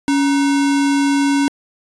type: tone with sample-and-hold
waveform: sine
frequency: 280.6 Hz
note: C#4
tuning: 21 cents sharp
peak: -12 dBFS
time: 0.08-1.48 s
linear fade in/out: 0 ms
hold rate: 1225 Hz
effects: resampled to 22050 Hz